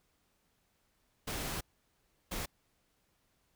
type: noise bursts at uneven times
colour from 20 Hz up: pink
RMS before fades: -38 dBFS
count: 2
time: 1.27-1.61 / 2.31-2.46 s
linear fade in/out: 10 ms
effects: pink hiss -75 dBFS RMS until 3.55 s